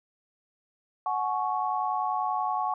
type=chord; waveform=sine; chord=F# suspended second; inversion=none; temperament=equal with one note detuned; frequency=740 / 850.5 / 1108.7 Hz; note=F#5 / G#5 / C#6; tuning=0 / +41 / 0 cents; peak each=-30 dBFS; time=1.06-2.74 s; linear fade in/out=2 ms; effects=none